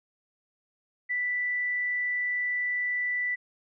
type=tone; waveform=sine; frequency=1975.5 Hz; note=B6; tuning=in tune; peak=-26 dBFS; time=1.09-3.36 s; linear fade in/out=20 ms; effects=none